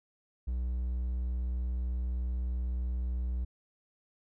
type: tone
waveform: triangle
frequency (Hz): 61.6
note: B1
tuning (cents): -4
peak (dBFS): -28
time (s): 0.47-3.45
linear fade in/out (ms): 10
effects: none